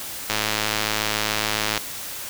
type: click train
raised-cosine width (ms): 0.2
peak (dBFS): -4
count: 159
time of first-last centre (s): 0.3-1.777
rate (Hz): 107
effects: white hiss -33 dBFS RMS until 2.29 s